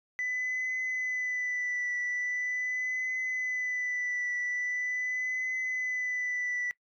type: tone with vibrato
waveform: sine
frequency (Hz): 1995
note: B6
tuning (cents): +17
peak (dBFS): -28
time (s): 0.19-6.71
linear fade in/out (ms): 0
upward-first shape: triangle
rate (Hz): 0.42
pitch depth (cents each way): 28
effects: noise-tail reverb RT60 0.1 s tail -21 dB re dry + tanh soft clip ceiling -27 dBFS